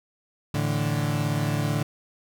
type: chord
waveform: 35% pulse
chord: A suspended fourth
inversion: none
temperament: equal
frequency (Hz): 110 / 146.83 / 164.81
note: A2 / D3 / E3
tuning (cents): 0 / 0 / 0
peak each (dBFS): -26 / -24 / -30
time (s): 0.54-1.83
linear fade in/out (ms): 5
effects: none